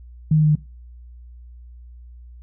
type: tone with pitch steps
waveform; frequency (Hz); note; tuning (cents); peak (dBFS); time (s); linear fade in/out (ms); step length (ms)
sine; 155.56 / 154.04 / 152.53 / 151.04; D#3 / D#3 / D#3 / D3; 0 / -17 / -34 / +49; -12; 0.31-0.554; 5; 61
effects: noise-tail reverb RT60 0.3 s tail -21 dB re dry + added 60 Hz sine -39 dBFS peak until 2.42 s